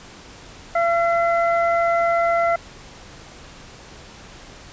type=harmonic tone; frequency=679 Hz; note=F5; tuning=49 cents flat; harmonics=1 / 2 / 3; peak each=-17 / -23 / -27 dBFS; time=0.75-2.56 s; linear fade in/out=5 ms; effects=pink hiss -42 dBFS RMS until 4.72 s + resampled to 16000 Hz